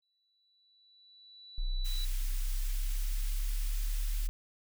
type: tone with exponential growth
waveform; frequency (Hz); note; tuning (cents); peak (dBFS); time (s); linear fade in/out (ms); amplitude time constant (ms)
sine; 3951; B7; 0; -38; 0.02-2.05; 5; 440
type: exponential sweep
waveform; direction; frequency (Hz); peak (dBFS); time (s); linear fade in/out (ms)
sine; up; 30.87 to 36.71; -29; 1.58-4.29; 0
type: high-pass noise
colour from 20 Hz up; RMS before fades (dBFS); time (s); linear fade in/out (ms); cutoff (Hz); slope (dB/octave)
white; -46; 1.84-4.28; 20; 1600; 12
effects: none

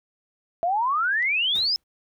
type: exponential sweep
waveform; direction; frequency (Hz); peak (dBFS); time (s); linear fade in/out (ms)
sine; up; 659.3 to 5274; -20; 0.63-1.76; 0
type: click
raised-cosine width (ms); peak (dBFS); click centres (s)
0.2; -28; 1.226
type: noise with exponential decay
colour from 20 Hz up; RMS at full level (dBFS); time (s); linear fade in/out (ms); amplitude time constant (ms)
pink; -38; 1.55-1.84; 5; 62
effects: none

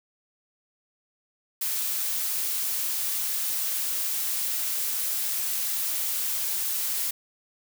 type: noise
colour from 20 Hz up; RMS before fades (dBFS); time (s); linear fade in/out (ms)
blue; -28; 1.61-7.11; 5
effects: none

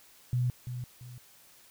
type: tone with echo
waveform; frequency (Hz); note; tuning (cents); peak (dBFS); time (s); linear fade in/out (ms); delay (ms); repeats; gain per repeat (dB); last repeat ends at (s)
sine; 123.8; B2; +5; -25; 0.33-0.5; 0; 340; 2; -9; 1.18
effects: white hiss -58 dBFS RMS until 1.7 s

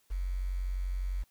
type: tone with quantisation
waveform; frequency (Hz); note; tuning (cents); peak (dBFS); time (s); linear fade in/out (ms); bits
sine; 45.82; F#1; -16; -30; 0.1-1.24; 20; 9
effects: white hiss -70 dBFS RMS until 1.3 s

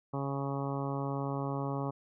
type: harmonic tone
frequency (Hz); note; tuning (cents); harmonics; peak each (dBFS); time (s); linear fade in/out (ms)
138.59; C#3; 0; 1 / 2 / 3 / 4 / 5 / 6 / 7 / 8 / 9; -35 / -38 / -41 / -42 / -45 / -43 / -46 / -43 / -50; 0.13-1.91; 10
effects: none

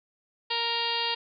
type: harmonic tone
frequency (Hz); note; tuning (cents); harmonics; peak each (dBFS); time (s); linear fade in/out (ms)
466.5; A#4; +1; 1 / 2 / 3 / 4 / 5 / 6 / 7 / 8 / 9 / 10; -38 / -32 / -43 / -37 / -41 / -32 / -35 / -35 / -36 / -35; 0.5-1.15; 10
effects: none

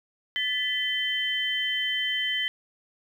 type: tone cluster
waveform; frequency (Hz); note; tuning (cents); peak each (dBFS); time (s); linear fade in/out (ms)
sine; 1749 / 1995 / 3088; A6 / B6 / G7; -11 / +17 / -27; -34 / -29 / -27; 0.36-2.48; 0
effects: 9-bit

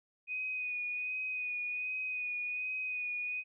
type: tone with vibrato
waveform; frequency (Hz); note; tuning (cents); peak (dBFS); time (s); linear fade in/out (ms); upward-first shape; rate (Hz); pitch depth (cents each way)
sine; 2487; D#7; -1; -34; 0.27-3.44; 50; sine; 1.3; 24
effects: none

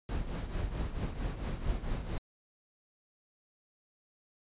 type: noise with tremolo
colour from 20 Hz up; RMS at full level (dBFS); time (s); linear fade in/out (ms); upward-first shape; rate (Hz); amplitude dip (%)
brown; -32; 0.09-2.18; 0; triangle; 4.5; 70
effects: resampled to 8000 Hz

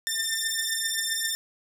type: beating tone pair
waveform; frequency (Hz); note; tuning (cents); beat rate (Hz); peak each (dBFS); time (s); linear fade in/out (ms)
10% pulse; 1793 / 1800.6; A6 / A6; +32 / +39; 7.6; -20; 0.07-1.35; 0
effects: none

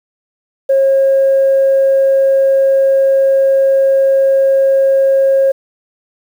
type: tone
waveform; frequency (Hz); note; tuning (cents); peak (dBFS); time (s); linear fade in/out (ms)
sine; 541; C#5; -42; -6; 0.69-5.52; 10
effects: tanh soft clip ceiling -4 dBFS + 7-bit

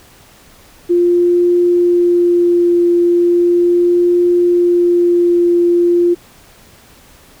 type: tone with vibrato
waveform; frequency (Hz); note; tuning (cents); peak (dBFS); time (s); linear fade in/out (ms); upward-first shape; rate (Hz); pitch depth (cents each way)
sine; 349.2; F4; 0; -8; 0.89-6.15; 20; triangle; 0.37; 12
effects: pink hiss -44 dBFS RMS until 7.4 s

